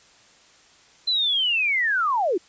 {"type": "linear sweep", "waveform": "sine", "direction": "down", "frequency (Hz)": [4100, 313.2], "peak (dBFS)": -19, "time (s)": [1.07, 2.38], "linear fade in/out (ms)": 10, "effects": ["white hiss -54 dBFS RMS until 2.48 s", "resampled to 16000 Hz"]}